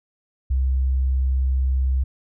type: tone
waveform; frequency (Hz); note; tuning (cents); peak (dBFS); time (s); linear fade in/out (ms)
sine; 65.41; C2; 0; -17; 0.5-2.04; 10
effects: none